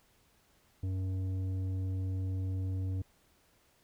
sine tone with tanh clipping, 94 Hz, F#2, 28 cents sharp, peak -33 dBFS, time 0.83-3.02 s, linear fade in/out 5 ms, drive 9 dB, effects pink hiss -68 dBFS RMS until 3.83 s

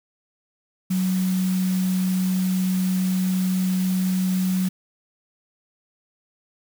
sine tone in noise, 185.6 Hz, F#3, 6 cents sharp, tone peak -19 dBFS, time 0.9-4.69 s, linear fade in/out 10 ms, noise white, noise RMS -36 dBFS, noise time 0.9-4.69 s, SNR +14 dB, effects none

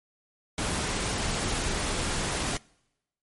pink noise, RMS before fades -29 dBFS, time 0.58-2.57 s, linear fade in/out 2 ms, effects noise-tail reverb RT60 0.9 s tail -25 dB re dry + MP3 48 kbps

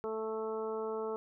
harmonic tone, 220 Hz, A3, in tune, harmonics 1 / 2 / 3 / 4 / 5 / 6, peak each -46 / -35 / -46 / -45 / -47 / -47 dBFS, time 0.04-1.16 s, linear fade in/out 0 ms, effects none

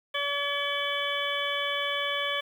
harmonic tone with a mistuned harmonic, 570 Hz, C#5, 48 cents sharp, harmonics 1 / 2 / 3 / 4 / 5 / 6, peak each -34 / -34 / -34 / -34 / -34 / -34 dBFS, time 0.14-2.41 s, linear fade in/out 10 ms, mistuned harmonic 5, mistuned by +120 cents, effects 9-bit

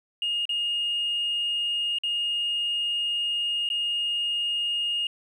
sine tone with dropouts, 2848 Hz, F7, 33 cents sharp, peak -23 dBFS, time 0.22-5.07 s, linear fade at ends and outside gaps 2 ms, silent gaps 0.454-0.492 / 1.986-2.035 / 3.69-3.701 s, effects tanh soft clip ceiling -20 dBFS + 10-bit

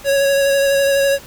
square tone with vibrato, 554.4 Hz, C#5, in tune, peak -13 dBFS, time 0.04-1.19 s, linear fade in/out 50 ms, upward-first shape sine, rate 12 Hz, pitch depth 16 cents each way, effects pink hiss -39 dBFS RMS until 1.26 s

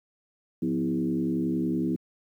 sine tone with frequency modulation, 249.4 Hz, B3, 17 cents sharp, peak -23 dBFS, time 0.62-1.96 s, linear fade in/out 5 ms, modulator 70.8 Hz, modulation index 1.4, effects high-pass 150 Hz 12 dB/octave + 10-bit

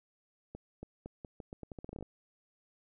accelerating click train, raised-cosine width 2 ms, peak -30 dBFS, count 16, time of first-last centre 0.55-2.026 s, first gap 280 ms, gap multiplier 0.82, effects none

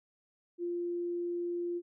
sine tone, 347.9 Hz, F4, 7 cents flat, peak -32 dBFS, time 0.58-1.82 s, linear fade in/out 50 ms, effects none

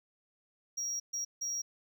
triangle tone bursts at uneven times, 5660 Hz, F8, 22 cents sharp, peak -32 dBFS, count 3, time 0.77-1 / 1.13-1.25 / 1.41-1.62 s, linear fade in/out 10 ms, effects none

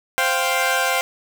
15% pulse chord, C suspended fourth, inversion none, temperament equal, 523.3 / 698.5 / 784 Hz, C5 / F5 / G5, 0 / 0 / 0 cents, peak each -16 dBFS, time 0.18-1.01 s, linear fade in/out 0 ms, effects none

